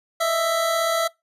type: tone pair together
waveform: 25% pulse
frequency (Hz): 626 / 663.2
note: D#5 / E5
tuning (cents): +10 / +10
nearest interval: minor second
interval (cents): 100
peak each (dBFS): -26 / -16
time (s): 0.2-1.08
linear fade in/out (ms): 10
effects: noise-tail reverb RT60 0.2 s tail -23 dB re dry + resampled to 32000 Hz